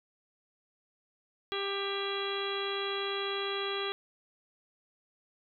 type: harmonic tone with a mistuned harmonic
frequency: 395.9 Hz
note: G4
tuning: 17 cents sharp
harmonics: 1 / 2 / 3 / 4 / 5 / 6 / 7 / 8 / 10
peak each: -35 / -44 / -39 / -44 / -44 / -45 / -44 / -38 / -43 dBFS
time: 1.52-3.92 s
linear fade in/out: 0 ms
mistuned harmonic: 8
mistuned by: +79 cents
effects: none